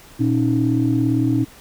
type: tone cluster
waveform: sine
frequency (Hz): 119 / 273.8 / 311.5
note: A#2 / C#4 / D#4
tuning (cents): +36 / -21 / +2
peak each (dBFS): -19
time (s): 0.19-1.45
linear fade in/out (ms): 20
effects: tanh soft clip ceiling -7 dBFS + pink hiss -45 dBFS RMS until 1.6 s